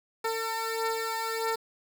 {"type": "beating tone pair", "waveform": "15% pulse", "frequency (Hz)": [450, 451.6], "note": ["A4", "A4"], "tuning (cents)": [39, 45], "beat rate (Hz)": 1.6, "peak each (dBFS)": [-24, -28], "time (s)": [0.24, 1.56], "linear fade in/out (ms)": 10, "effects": ["8-bit"]}